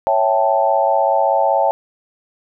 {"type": "chord", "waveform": "sine", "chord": "A dominant seventh", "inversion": "first", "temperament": "equal", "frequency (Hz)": [554.4, 659.3, 784, 880], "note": ["C#5", "E5", "G5", "A5"], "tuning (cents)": [0, 0, 0, 0], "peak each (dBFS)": -18, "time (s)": [0.07, 1.71], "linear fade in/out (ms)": 0, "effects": []}